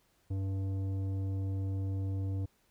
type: tone with tanh clipping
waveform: triangle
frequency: 96.6 Hz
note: G2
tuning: 25 cents flat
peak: -33 dBFS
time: 0.3-2.46 s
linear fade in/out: 10 ms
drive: 15 dB
effects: pink hiss -71 dBFS RMS until 2.7 s